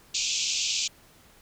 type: band-pass noise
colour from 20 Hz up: white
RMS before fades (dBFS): -28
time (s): 0.14-0.88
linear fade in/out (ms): 10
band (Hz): 2400 to 7300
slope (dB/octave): 96
effects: pink hiss -56 dBFS RMS until 1.41 s